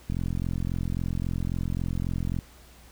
click train, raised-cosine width 5 ms, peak -17 dBFS, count 101, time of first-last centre 0.1-2.388 s, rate 43.7 Hz, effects added 60 Hz sine -52 dBFS peak until 2.91 s + pink hiss -54 dBFS RMS until 2.91 s

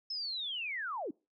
sine linear sweep, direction down, 5274 to 246.9 Hz, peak -35 dBFS, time 0.1-1.11 s, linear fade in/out 5 ms, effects noise-tail reverb RT60 0.3 s tail -26 dB re dry

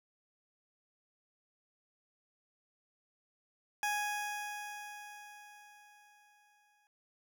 20% pulse tone with exponential decay, 830.6 Hz, G#5, in tune, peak -26 dBFS, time 3.83-6.87 s, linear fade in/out 1 ms, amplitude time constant 660 ms, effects none

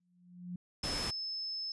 sine tone with exponential growth, 178.1 Hz, F3, 34 cents sharp, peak -36 dBFS, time 0-0.56 s, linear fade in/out 5 ms, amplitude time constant 120 ms
pink noise, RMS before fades -38 dBFS, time 0.83-1.11 s, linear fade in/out 10 ms
sine tone, 5230 Hz, E8, 15 cents flat, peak -36 dBFS, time 0.83-1.72 s, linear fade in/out 2 ms
effects resampled to 24000 Hz

